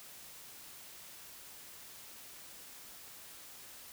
silence, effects white hiss -52 dBFS RMS until 3.92 s

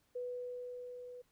sine tone with level ramp, 493.9 Hz, B4, in tune, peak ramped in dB -37 to -47 dBFS, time 0.15-1.22 s, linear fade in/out 10 ms, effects pink hiss -75 dBFS RMS until 1.31 s

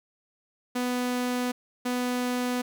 sawtooth tone pair in turn, 247.9 / 247.9 Hz, B3 / B3, +7 / +7 cents, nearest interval unison, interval 0 cents, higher neither, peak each -22 dBFS, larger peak neither, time 0.75-1.52 / 1.85-2.62 s, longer neither, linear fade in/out 10 ms, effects none

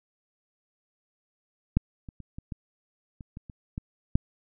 clicks, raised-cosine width 5 ms, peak -8 / -28 / -30 / -26 / -22 / -29 / -27 / -29 / -20 / -8 dBFS, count 10, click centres 1.77 / 2.088 / 2.203 / 2.385 / 2.522 / 3.208 / 3.371 / 3.498 / 3.779 / 4.155 s, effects none

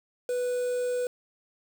triangle tone with quantisation, 493.9 Hz, B4, in tune, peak -24 dBFS, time 0.29-1.07 s, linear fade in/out 2 ms, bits 7, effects none

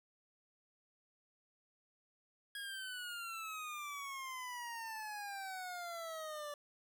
25% pulse exponential sweep, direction down, 1653 to 580 Hz, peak -39 dBFS, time 2.55-6.54 s, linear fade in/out 2 ms, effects none

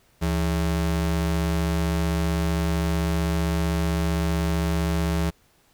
square ring-modulated tone, 121.7 Hz, B2, 25 cents flat, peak -19 dBFS, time 0.21-5.31 s, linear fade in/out 20 ms, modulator 47.8 Hz, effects pink hiss -61 dBFS RMS until 5.73 s

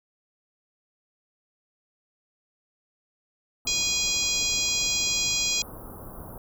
pink band-stop noise, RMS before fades -41 dBFS, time 3.65-6.38 s, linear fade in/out 2 ms, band 1300 to 11000 Hz, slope 48 dB/octave
harmonic tone, 820 Hz, G#5, 22 cents flat, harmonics 3 / 4 / 5 / 6 / 7 / 8 / 9, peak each -31 / -31 / -31 / -31 / -31 / -31 / -31 dBFS, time 3.67-5.62 s, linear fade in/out 2 ms
effects none

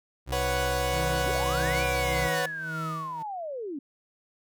30% pulse tone, 65.2 Hz, C2, 5 cents flat, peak -28 dBFS, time 0.26-2.3 s, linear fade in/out 50 ms
sawtooth chord, B suspended second, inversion none, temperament equal, 493.9 / 554.4 / 740 Hz, B4 / C#5 / F#5, 0 / 0 / 0 cents, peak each -27 dBFS, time 0.32-2.46 s, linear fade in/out 5 ms
40% pulse tone with tremolo, 159.9 Hz, D#3, 48 cents sharp, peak -31 dBFS, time 0.93-3.23 s, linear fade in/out 10 ms, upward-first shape sine, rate 1.7 Hz, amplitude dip 80%
sine linear two-way sweep, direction up then down, 261.1 to 2429 to 261.1 Hz, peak -32 dBFS, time 1.26-3.79 s, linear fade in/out 5 ms, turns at 1.83 s
effects none

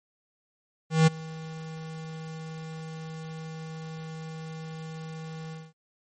square tone with ADSR envelope, 159.8 Hz, D#3, 47 cents sharp, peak -15 dBFS, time 0.9-5.73 s, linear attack 170 ms, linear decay 16 ms, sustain -22 dB, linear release 210 ms, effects MP3 32 kbps

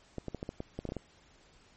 clicks, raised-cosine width 2 ms, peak -23 dBFS, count 11, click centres 0.183 / 0.283 / 0.347 / 0.429 / 0.491 / 0.604 / 0.79 / 0.853 / 0.89 / 0.921 / 0.967 s, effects pink hiss -62 dBFS RMS until 1.76 s + MP3 32 kbps

